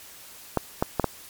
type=clicks; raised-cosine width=1 ms; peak=-7 dBFS; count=4; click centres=0.573 / 0.825 / 0.997 / 1.043 s; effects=white hiss -46 dBFS RMS until 1.29 s + MP3 96 kbps